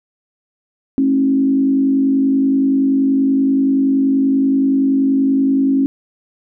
sine tone with frequency modulation, 270.7 Hz, C#4, 41 cents flat, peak -11 dBFS, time 0.98-5.86 s, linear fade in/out 0 ms, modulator 50.5 Hz, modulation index 0.54, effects none

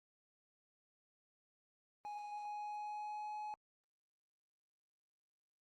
triangle tone with pitch glide, 830.6 to 845.1 Hz, G#5 to G#5, 0 to +30 cents, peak -40 dBFS, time 2.05-3.54 s, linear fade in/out 0 ms, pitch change +30 cents, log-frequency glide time 2.28-3.36 s, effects Opus 24 kbps

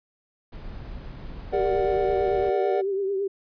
brown noise, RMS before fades -37 dBFS, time 0.52-2.5 s, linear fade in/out 10 ms
triangle chord, Bb augmented, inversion none, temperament equal, 466.2 / 587.3 / 740 Hz, Bb4 / D5 / F#5, 0 / 0 / 0 cents, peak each -26 dBFS, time 1.52-2.82 s, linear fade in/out 20 ms
sine tone with vibrato, 392 Hz, G4, in tune, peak -23 dBFS, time 1.53-3.28 s, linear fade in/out 10 ms, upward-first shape triangle, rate 9 Hz, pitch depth 65 cents each way
effects resampled to 11025 Hz

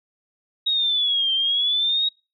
sine exponential two-way sweep, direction down then up, 3801 to 3136 to 3801 Hz, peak -18 dBFS, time 0.66-2.09 s, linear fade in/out 10 ms, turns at 1.33 s, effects noise-tail reverb RT60 0.3 s tail -26 dB re dry

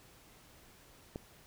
click, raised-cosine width 2 ms, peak -26 dBFS, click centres 1.159 s, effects pink hiss -60 dBFS RMS until 1.46 s

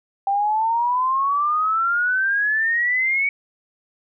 sine exponential sweep, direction up, 784 to 2254 Hz, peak -17 dBFS, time 0.27-3.29 s, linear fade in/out 2 ms, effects none

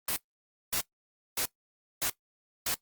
white noise bursts, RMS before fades -30 dBFS, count 5, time 0.08-2.745 s, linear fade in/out 5 ms, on 85 ms, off 560 ms, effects noise-tail reverb RT60 0.1 s tail -18 dB re dry + Opus 24 kbps

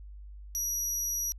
35% pulse tone, 5800 Hz, F#8, 35 cents flat, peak -27 dBFS, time 0.55-1.32 s, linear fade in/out 0 ms, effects added 50 Hz sine -43 dBFS peak until 1.38 s

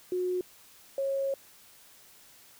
sine tone pair in turn, 363.5 / 546.4 Hz, F#4 / C#5, -31 / -25 cents, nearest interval perfect fifth, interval 706 cents, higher second, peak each -27 dBFS, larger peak neither, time 0.12-0.41 / 0.98-1.34 s, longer second, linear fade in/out 2 ms, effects white hiss -56 dBFS RMS until 2.59 s

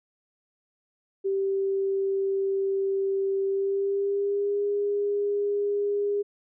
sine tone with pitch glide, 390 to 407.5 Hz, G4 to G#4, -9 to -33 cents, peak -23 dBFS, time 1.24-6.23 s, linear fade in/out 20 ms, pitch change +76 cents, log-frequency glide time 3.46-4.64 s, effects none

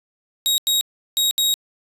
sawtooth tone bursts at uneven times, 3790 Hz, A#7, 28 cents sharp, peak -13 dBFS, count 4, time 0.46-0.58 / 0.67-0.81 / 1.17-1.31 / 1.38-1.54 s, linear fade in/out 0 ms, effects resampled to 32000 Hz

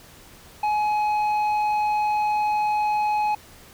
triangle tone with tanh clipping, 843 Hz, G#5, 26 cents sharp, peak -21 dBFS, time 0.63-3.35 s, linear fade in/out 5 ms, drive 11 dB, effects pink hiss -48 dBFS RMS until 3.73 s

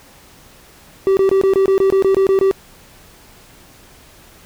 triangle tone bursts, 386.6 Hz, G4, 24 cents flat, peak -8 dBFS, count 12, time 1.07-2.512 s, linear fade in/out 0 ms, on 100 ms, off 22 ms, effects pink hiss -45 dBFS RMS until 4.45 s

